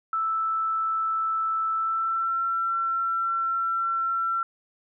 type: tone with pitch glide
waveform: sine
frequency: 1318.5 to 1350.9 Hz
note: E6 to E6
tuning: 0 to +42 cents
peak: -23 dBFS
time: 0.13-4.43 s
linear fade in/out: 2 ms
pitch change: +42 cents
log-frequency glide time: 1.74-2.37 s
effects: none